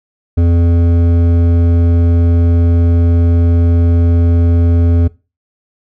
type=tone with hard clipping; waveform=sine; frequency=85.1 Hz; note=F2; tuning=44 cents flat; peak=-9 dBFS; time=0.37-5.08 s; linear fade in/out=10 ms; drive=11 dB; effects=noise-tail reverb RT60 0.3 s tail -21 dB re dry

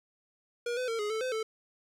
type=tone with pitch steps; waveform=square; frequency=477.4 / 505 / 455.4 / 417.3 / 440.4 / 512 / 440.6 Hz; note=A#4 / B4 / A#4 / G#4 / A4 / C5 / A4; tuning=+41 / +39 / -40 / +8 / +2 / -38 / +2 cents; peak=-31 dBFS; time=0.66-1.43 s; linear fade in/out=5 ms; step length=110 ms; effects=low-pass 8000 Hz 12 dB/octave + 10-bit

